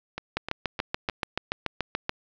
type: two click trains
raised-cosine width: 0.3 ms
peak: -10 / -16 dBFS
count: 13 / 4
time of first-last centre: 0.37-2.094 / 0.18-1.097 s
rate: 6.96 / 3.27 Hz
effects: resampled to 16000 Hz + 7-bit